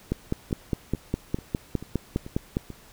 two click trains, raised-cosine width 3 ms, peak -24 / -11 dBFS, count 6 / 13, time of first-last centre 0.51-2.703 / 0.12-2.569 s, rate 2.28 / 4.9 Hz, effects pink hiss -52 dBFS RMS until 2.92 s

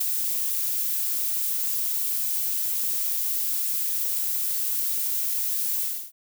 violet noise with ADSR envelope, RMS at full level -21 dBFS, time 0-6.12 s, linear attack 13 ms, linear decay 3 ms, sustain -5 dB, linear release 300 ms, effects none

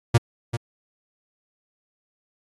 45% pulse tone with echo, 117.3 Hz, A#2, 11 cents sharp, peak -12 dBFS, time 0.14-0.18 s, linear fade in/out 10 ms, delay 390 ms, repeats 1, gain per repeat -11 dB, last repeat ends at 0.57 s, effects AAC 32 kbps

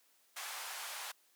pink band-pass noise, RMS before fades -44 dBFS, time 0.36-1.12 s, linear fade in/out 10 ms, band 770 to 15000 Hz, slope 24 dB/octave, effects white hiss -70 dBFS RMS until 1.35 s + high-pass 300 Hz 12 dB/octave

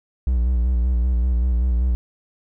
triangle tone with vibrato, 61 Hz, B1, 21 cents flat, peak -14 dBFS, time 0.27-1.95 s, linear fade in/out 0 ms, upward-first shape square, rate 5.2 Hz, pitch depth 58 cents each way, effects none

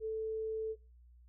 sine tone, 440 Hz, A4, in tune, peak -34 dBFS, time 0-0.76 s, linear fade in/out 50 ms, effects noise-tail reverb RT60 0.3 s tail -20 dB re dry + added 60 Hz sine -57 dBFS peak until 1.28 s

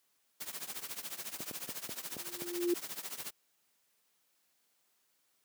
white noise with tremolo, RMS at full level -39 dBFS, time 0.4-3.31 s, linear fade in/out 10 ms, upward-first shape triangle, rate 14 Hz, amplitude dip 90%
clicks, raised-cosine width 2 ms, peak -29 dBFS, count 6, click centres 1.405 / 1.512 / 1.691 / 1.893 / 2.167 / 2.42 s
sine tone with exponential growth, 349.2 Hz, F4, in tune, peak -25 dBFS, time 2.09-2.74 s, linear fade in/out 5 ms, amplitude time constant 140 ms
effects white hiss -75 dBFS RMS until 5.44 s + high-pass 150 Hz 12 dB/octave

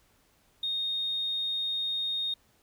triangle tone, 3700 Hz, A#7, 14 cents flat, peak -25 dBFS, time 0.63-2.34 s, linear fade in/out 5 ms, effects tanh soft clip ceiling -26 dBFS + pink hiss -66 dBFS RMS until 2.62 s

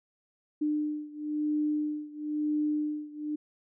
sine beating tone pair, 300.2 / 301.2 Hz, D4 / D4, +38 / +44 cents, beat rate 1 Hz, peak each -30 / -32 dBFS, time 0.61-3.36 s, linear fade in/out 10 ms, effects none

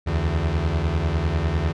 30% pulse beating tone pair, 73.1 / 83.1 Hz, D2 / E2, -7 / +15 cents, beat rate 10 Hz, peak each -21 / -20 dBFS, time 0.06-1.73 s, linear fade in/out 20 ms, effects low-pass 4000 Hz 12 dB/octave

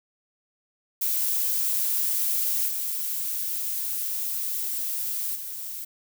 violet noise with level steps, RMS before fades -25 / -29 / -35 dBFS, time 1.01-5.85 s, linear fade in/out 10 ms, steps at 2.68 / 5.35 s, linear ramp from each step 5 ms, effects none

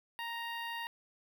15% pulse tone with notch filter, 932.3 Hz, A#5, in tune, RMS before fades -40 dBFS, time 0.19-0.87 s, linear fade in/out 0 ms, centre 7700 Hz, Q 0.51, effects none

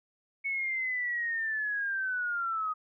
sine linear sweep, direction down, 2217 to 1244.5 Hz, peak -29 dBFS, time 0.44-2.74 s, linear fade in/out 20 ms, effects none

